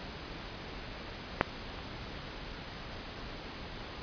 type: clicks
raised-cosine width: 0.5 ms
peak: -7 / -28 dBFS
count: 2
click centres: 1.411 / 1.789 s
effects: pink hiss -43 dBFS RMS until 4.02 s + resampled to 11025 Hz